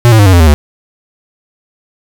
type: tone with pitch steps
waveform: square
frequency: 120 / 110.68 / 102.08 / 94.15 / 86.84 / 80.09 / 73.87 Hz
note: B2 / A2 / G#2 / F#2 / F2 / E2 / D2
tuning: -49 / +11 / -29 / +31 / -9 / -49 / +11 cents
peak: -3 dBFS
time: 0.05-0.54 s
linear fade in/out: 0 ms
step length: 70 ms
effects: none